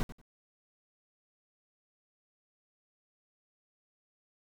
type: noise with echo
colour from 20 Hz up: brown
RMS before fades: -30 dBFS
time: 0-0.03 s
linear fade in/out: 0 ms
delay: 92 ms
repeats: 2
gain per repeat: -14 dB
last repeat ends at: 0.214 s
effects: none